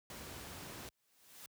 pink noise, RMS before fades -48 dBFS, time 0.1-0.89 s, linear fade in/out 2 ms
white noise with exponential growth, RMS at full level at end -50 dBFS, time 0.86-1.46 s, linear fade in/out 1 ms, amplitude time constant 130 ms
effects high-pass 60 Hz 12 dB/octave

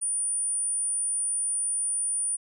sine tone, 9397 Hz, D9, in tune, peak -25 dBFS, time 0.01-2.37 s, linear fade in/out 20 ms, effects none

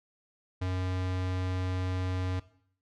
square tone, 92.2 Hz, F#2, 6 cents flat, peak -30 dBFS, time 0.61-2.4 s, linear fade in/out 10 ms, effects noise-tail reverb RT60 0.6 s tail -17 dB re dry + low-pass 5000 Hz 12 dB/octave

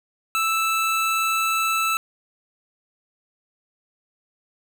25% pulse tone, 1318.5 Hz, E6, in tune, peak -16 dBFS, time 0.35-1.97 s, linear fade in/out 0 ms, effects none

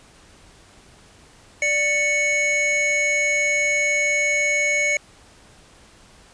square tone pair together, 589.1 / 2217 Hz, D5 / C#7, +5 / 0 cents, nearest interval octave + major seventh, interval 2295 cents, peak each -27 / -19 dBFS, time 1.62-4.97 s, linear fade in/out 2 ms, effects pink hiss -50 dBFS RMS until 6.33 s + resampled to 22050 Hz

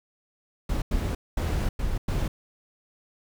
brown noise bursts at uneven times, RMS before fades -26 dBFS, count 5, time 0.69-0.82 / 0.91-1.15 / 1.37-1.69 / 1.79-1.98 / 2.08-2.28 s, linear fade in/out 5 ms, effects none

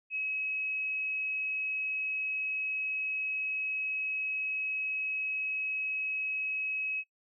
sine tone, 2559 Hz, D#7, 48 cents sharp, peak -31 dBFS, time 0.1-7.04 s, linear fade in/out 50 ms, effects noise-tail reverb RT60 0.1 s tail -23 dB re dry

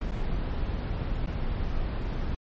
brown noise with dropouts, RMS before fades -29 dBFS, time 0.01-2.35 s, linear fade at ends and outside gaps 5 ms, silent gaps 0.111-0.117 / 1.263-1.27 s, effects low-pass 4000 Hz 12 dB/octave + MP3 32 kbps

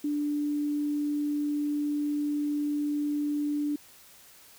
sine tone, 293.7 Hz, D4, in tune, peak -26 dBFS, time 0.04-3.76 s, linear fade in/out 5 ms, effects white hiss -54 dBFS RMS until 4.58 s

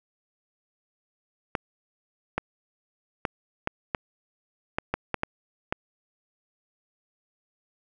clicks, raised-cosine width 0.5 ms, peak -10 dBFS, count 10, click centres 1.552 / 2.38 / 3.252 / 3.674 / 3.948 / 4.785 / 4.94 / 5.143 / 5.234 / 5.725 s, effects none

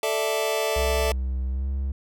sawtooth chord, A suspended fourth, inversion none, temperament just, 440 / 586.7 / 660 Hz, A4 / D5 / E5, 0 / -2 / +2 cents, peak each -22 / -24 / -23 dBFS, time 0.03-1.12 s, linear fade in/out 2 ms
triangle tone with pitch glide, 64.5 to 67.82 Hz, C2 to C#2, -24 to -37 cents, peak -22 dBFS, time 0.76-1.92 s, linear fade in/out 5 ms, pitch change +87 cents, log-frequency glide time 1.5-1.67 s
effects none

